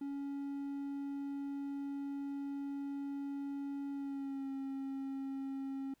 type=tone with pitch glide; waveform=triangle; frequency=280 to 270.9 Hz; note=C#4 to C#4; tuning=+18 to -40 cents; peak=-36 dBFS; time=0.01-5.94 s; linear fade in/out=5 ms; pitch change=-58 cents; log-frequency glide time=3.92-4.51 s; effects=pink hiss -75 dBFS RMS until 6 s